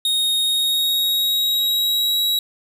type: tone with pitch glide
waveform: 45% pulse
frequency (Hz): 3729 to 3869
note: A#7 to B7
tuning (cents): 0 to -36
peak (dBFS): -16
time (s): 0.05-2.39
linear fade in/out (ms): 2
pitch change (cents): +64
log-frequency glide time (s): 0.42-2.18
effects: none